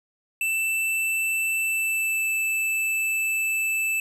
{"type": "tone with pitch glide", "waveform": "square", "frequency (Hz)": [2657, 2636], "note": ["E7", "E7"], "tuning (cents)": [13, -1], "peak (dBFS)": -23, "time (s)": [0.41, 4], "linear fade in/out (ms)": 2, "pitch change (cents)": -14, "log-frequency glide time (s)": [1.61, 2.29], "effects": ["10-bit"]}